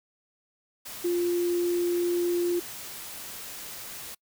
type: tone in noise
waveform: sine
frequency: 349.5 Hz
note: F4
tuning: 1 cent sharp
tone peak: -23 dBFS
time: 1.04-2.6 s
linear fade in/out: 10 ms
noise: white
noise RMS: -40 dBFS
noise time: 0.85-4.15 s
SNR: +14 dB
effects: noise-tail reverb RT60 0.1 s tail -26 dB re dry